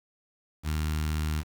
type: tone with notch filter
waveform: sawtooth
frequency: 77 Hz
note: D#2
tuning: 17 cents flat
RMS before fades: -29 dBFS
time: 0.63-1.44 s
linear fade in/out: 50 ms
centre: 550 Hz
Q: 0.55
effects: 8-bit